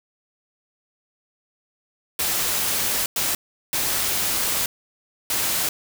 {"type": "noise bursts at uneven times", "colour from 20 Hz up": "white", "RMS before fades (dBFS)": -23, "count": 4, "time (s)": [[2.19, 3.06], [3.16, 3.35], [3.73, 4.66], [5.3, 5.69]], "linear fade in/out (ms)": 2, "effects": []}